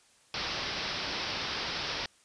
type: low-pass noise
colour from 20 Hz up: white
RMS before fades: -35 dBFS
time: 0.34-2.06 s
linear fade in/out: 2 ms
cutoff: 5500 Hz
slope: 96 dB/octave
effects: white hiss -63 dBFS RMS until 2.24 s + resampled to 22050 Hz

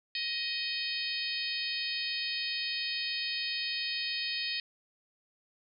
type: harmonic tone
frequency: 627 Hz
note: D#5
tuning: 13 cents sharp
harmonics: 3 / 4 / 5 / 6 / 7 / 8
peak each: -41 / -38 / -40 / -40 / -36 / -41 dBFS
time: 0.15-4.6 s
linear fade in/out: 2 ms
effects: none

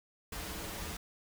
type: noise with comb filter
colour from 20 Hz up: pink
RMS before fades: -41 dBFS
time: 0.32-0.97 s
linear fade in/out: 5 ms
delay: 7.9 ms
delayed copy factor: -0.75
effects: none

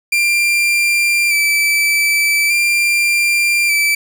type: tone with vibrato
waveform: 40% pulse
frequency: 2349 Hz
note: D7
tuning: in tune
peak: -11 dBFS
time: 0.12-3.95 s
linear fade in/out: 5 ms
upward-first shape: square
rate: 0.42 Hz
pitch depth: 23 cents each way
effects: 7-bit

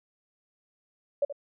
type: tone with echo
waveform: sine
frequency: 570 Hz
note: C#5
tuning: 48 cents sharp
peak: -21 dBFS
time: 1.22-1.25 s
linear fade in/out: 5 ms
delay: 76 ms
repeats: 1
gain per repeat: -12 dB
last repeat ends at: 1.326 s
effects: none

